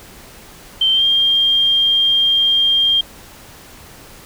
sine tone with pitch glide, 3122 to 3201 Hz, G7 to G7, -8 to +36 cents, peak -11 dBFS, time 0.81-3.01 s, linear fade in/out 5 ms, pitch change +44 cents, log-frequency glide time 0.93-1.04 s, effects pink hiss -40 dBFS RMS until 4.25 s

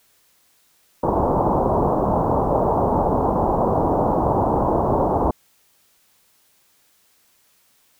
white low-pass noise, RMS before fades -19 dBFS, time 1.03-5.31 s, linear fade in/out 5 ms, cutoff 980 Hz, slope 48 dB/octave, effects white hiss -60 dBFS RMS until 7.99 s

